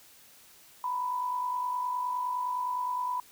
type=tone pair together; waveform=sine; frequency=945 / 994.7 Hz; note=A#5 / B5; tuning=+23 / +12 cents; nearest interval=minor second; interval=89 cents; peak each=-39 / -29 dBFS; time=0.84-3.2 s; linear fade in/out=2 ms; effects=white hiss -56 dBFS RMS until 3.31 s